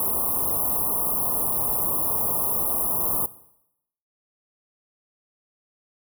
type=band-stop noise; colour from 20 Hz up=white; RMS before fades=-24 dBFS; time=0-3.26 s; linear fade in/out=2 ms; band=1200 to 10000 Hz; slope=96 dB/octave; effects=noise-tail reverb RT60 0.8 s tail -17 dB re dry